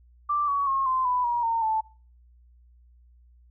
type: tone with pitch steps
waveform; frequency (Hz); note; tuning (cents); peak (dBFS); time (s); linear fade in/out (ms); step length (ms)
sine; 1174.7 / 1126.8 / 1080.9 / 1036.9 / 994.7 / 954.2 / 915.3 / 878; D6 / C#6 / C#6 / C6 / B5 / A#5 / A#5 / A5; 0 / +28 / -44 / -16 / +12 / +40 / -32 / -4; -22; 0.29-1.81; 10; 190
effects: noise-tail reverb RT60 0.4 s tail -22 dB re dry + added 60 Hz sine -53 dBFS peak until 3.5 s